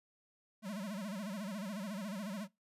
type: tone with vibrato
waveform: square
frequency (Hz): 201.2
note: G3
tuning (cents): +45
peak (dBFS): -40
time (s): 0.62-2.48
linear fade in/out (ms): 50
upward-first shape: sine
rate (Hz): 14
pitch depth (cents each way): 170
effects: noise-tail reverb RT60 0.2 s tail -22 dB re dry + resampled to 32000 Hz